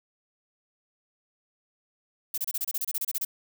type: noise bursts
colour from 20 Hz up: violet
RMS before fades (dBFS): -29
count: 14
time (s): 2.34-3.249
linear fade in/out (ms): 5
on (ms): 38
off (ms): 29
effects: none